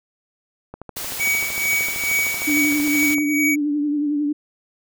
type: click train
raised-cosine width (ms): 1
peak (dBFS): -20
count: 33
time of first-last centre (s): 0.74-3.183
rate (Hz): 13.1
type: noise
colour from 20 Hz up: white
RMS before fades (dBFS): -29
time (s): 0.96-3.15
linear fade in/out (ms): 10
type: tone with tremolo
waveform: square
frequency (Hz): 2261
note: C#7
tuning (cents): +34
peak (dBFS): -17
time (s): 1.19-3.56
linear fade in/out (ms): 20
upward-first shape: triangle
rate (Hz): 2.3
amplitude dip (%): 75
type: tone with vibrato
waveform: sine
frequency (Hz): 293.7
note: D4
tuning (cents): 0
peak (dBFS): -18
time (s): 2.47-4.33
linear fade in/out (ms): 10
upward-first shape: triangle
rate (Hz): 11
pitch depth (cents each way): 49
effects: none